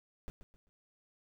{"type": "noise with echo", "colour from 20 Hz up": "brown", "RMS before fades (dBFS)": -41, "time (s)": [0.28, 0.3], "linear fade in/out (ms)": 0, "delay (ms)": 130, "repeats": 3, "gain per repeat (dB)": -10, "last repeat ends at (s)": 0.69, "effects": []}